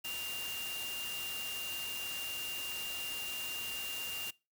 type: tone in noise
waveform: sine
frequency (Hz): 2794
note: F7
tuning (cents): 0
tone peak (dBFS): -39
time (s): 0.04-4.31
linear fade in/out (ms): 10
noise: white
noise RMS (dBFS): -43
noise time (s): 0.04-4.31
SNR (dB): +1
effects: noise-tail reverb RT60 0.3 s tail -24 dB re dry